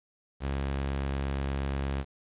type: tone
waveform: sawtooth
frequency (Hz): 68.5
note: C#2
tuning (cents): -20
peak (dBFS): -25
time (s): 0.4-2.05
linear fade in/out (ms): 50
effects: resampled to 8000 Hz + 9-bit